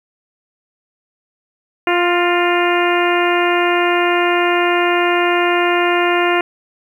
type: harmonic tone with a mistuned harmonic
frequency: 350 Hz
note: F4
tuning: 4 cents sharp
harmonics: 1 / 2 / 3 / 4 / 5 / 6 / 7 / 8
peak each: -16 / -19 / -21 / -22 / -23 / -24 / -24 / -25 dBFS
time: 1.87-6.41 s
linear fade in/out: 2 ms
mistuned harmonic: 5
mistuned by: +26 cents
effects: 8-bit